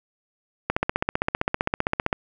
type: click train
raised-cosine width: 0.5 ms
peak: -6 dBFS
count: 23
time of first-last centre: 0.7-2.129 s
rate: 15.4 Hz
effects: none